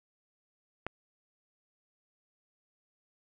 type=click; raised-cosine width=0.5 ms; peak=-19 dBFS; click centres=0.866 s; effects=none